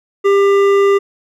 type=tone with hard clipping; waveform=triangle; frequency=397.9 Hz; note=G4; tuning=26 cents sharp; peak=-10 dBFS; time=0.24-0.99 s; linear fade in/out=20 ms; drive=15 dB; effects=none

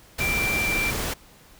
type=tone in noise; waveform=sine; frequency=2353 Hz; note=D7; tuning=3 cents sharp; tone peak=-23 dBFS; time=0.2-0.91 s; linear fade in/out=10 ms; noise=pink; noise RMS=-28 dBFS; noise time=0.18-1.14 s; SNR=+2 dB; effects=pink hiss -52 dBFS RMS until 1.59 s

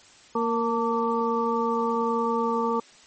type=harmonic tone with a mistuned harmonic; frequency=232.1 Hz; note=A#3; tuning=7 cents flat; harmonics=1 / 2 / 4 / 5; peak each=-28 / -26 / -28 / -28 dBFS; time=0.35-2.8 s; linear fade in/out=5 ms; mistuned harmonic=4; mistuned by=-55 cents; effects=white hiss -52 dBFS RMS until 3.06 s + MP3 32 kbps

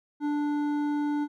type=tone with hard clipping; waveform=sine; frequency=293.7 Hz; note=D4; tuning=in tune; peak=-27 dBFS; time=0.2-1.28 s; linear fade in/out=50 ms; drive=9 dB; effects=none

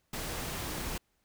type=noise; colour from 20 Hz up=pink; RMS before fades=-37 dBFS; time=0.13-0.98 s; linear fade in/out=5 ms; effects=pink hiss -75 dBFS RMS until 1.24 s

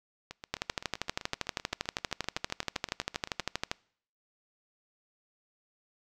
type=two click trains; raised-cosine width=0.2 ms; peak=-12 / -23 dBFS; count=41 / 25; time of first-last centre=0.54-3.715 / 0.31-3.403 s; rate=12.6 / 7.76 Hz; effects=noise-tail reverb RT60 0.6 s tail -25 dB re dry

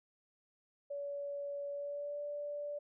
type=tone with pitch glide; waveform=sine; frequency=569 to 583 Hz; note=C#5 to D5; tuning=+45 to -13 cents; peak=-38 dBFS; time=0.9-2.79 s; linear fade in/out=10 ms; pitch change=+42 cents; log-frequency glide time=1.7-2.21 s; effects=none

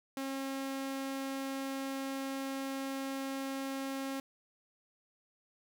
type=tone; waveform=sawtooth; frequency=270.4 Hz; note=C#4; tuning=43 cents flat; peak=-32 dBFS; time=0.17-4.2 s; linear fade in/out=2 ms; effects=none

